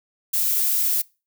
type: noise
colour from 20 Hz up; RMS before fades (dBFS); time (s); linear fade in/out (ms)
violet; -21; 0.33-1.02; 10
effects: noise-tail reverb RT60 0.3 s tail -24 dB re dry